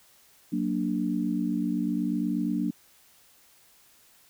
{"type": "chord", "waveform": "sine", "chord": "Gb augmented", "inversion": "none", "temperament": "equal", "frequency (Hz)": [185, 233.1, 293.7], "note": ["Gb3", "Bb3", "D4"], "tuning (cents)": [0, 0, 0], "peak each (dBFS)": [-30, -29, -29], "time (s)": [0.52, 2.71], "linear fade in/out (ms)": 10, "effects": ["white hiss -59 dBFS RMS until 4.29 s"]}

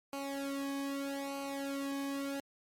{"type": "tone with flanger", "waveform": "sawtooth", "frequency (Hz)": 277.2, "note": "C#4", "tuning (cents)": 0, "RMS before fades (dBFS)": -38, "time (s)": [0.13, 2.4], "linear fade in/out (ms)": 2, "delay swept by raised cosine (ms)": [0.56, 1.47], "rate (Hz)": 0.8, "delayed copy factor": -1, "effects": ["MP3 64 kbps"]}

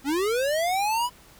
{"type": "linear sweep", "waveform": "square", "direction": "up", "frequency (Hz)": [261.6, 1003], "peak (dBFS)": -23, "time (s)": [0.04, 1.1], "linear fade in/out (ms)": 50, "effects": ["added 50 Hz sine -58 dBFS peak until 1.39 s", "pink hiss -52 dBFS RMS until 1.39 s"]}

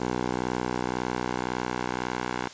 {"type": "tone with band-pass filter sweep", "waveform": "10% pulse", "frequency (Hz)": 61.9, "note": "B1", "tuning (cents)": 5, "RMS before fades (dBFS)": -30, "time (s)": [0, 2.48], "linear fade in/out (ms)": 5, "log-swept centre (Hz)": [630, 1200], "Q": 0.73, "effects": ["white hiss -45 dBFS RMS until 2.53 s", "resampled to 16000 Hz"]}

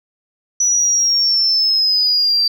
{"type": "linear sweep", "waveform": "sine", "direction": "down", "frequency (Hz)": [5920, 4662], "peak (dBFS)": -11, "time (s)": [0.6, 2.48], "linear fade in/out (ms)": 5, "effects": ["tanh soft clip ceiling -7 dBFS"]}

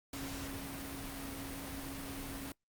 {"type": "tone in noise", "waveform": "sine", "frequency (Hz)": 274.2, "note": "C#4", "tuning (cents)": -19, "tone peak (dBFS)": -44, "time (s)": [0.13, 2.52], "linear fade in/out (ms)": 2, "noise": "pink", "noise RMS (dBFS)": -44, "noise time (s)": [0.13, 2.52], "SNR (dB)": -3, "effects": ["noise-tail reverb RT60 0.1 s tail -21 dB re dry", "Opus 48 kbps"]}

